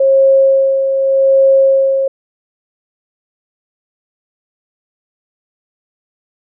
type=tone with tremolo; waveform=sine; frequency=540 Hz; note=C#5; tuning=45 cents flat; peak=-5 dBFS; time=0-2.08 s; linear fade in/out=5 ms; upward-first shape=sine; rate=0.84 Hz; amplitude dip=50%; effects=none